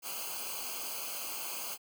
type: noise with comb filter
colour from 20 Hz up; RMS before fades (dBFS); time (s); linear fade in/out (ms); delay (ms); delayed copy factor
white; -39; 0.02-1.78; 50; 0.54; -1
effects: none